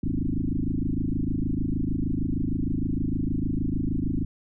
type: tone with frequency modulation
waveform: sine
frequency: 137.4 Hz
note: C#3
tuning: 15 cents flat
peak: -23 dBFS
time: 0.03-4.25 s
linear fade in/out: 5 ms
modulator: 26.5 Hz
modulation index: 6.2
effects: none